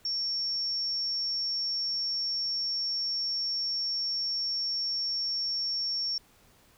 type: tone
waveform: sine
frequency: 5480 Hz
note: F8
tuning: 34 cents flat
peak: -28 dBFS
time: 0.05-6.18 s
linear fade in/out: 2 ms
effects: pink hiss -61 dBFS RMS until 6.77 s